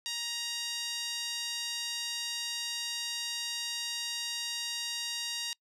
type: tone with band-pass filter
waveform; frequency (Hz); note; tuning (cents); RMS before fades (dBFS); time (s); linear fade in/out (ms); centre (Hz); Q
5% pulse; 940; A#5; +14; -36; 0.06-5.53; 0; 3800; 1.3
effects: noise-tail reverb RT60 0.1 s tail -26 dB re dry